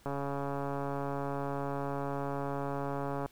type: click train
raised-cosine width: 1 ms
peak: -22 dBFS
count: 449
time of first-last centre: 0.06-3.26 s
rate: 140 Hz
effects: pink hiss -62 dBFS RMS until 3.31 s